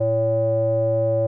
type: tone with low-pass filter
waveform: square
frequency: 112.3 Hz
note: A2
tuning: 36 cents sharp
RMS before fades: -20 dBFS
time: 0-1.27 s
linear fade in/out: 10 ms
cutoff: 570 Hz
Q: 9.8
effects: none